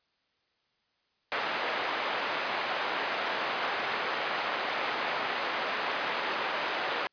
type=band-pass noise; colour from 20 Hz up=pink; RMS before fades=-32 dBFS; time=1.32-7.07 s; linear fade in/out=0 ms; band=630 to 2700 Hz; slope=12 dB/octave; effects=white hiss -74 dBFS RMS until 7.12 s + resampled to 11025 Hz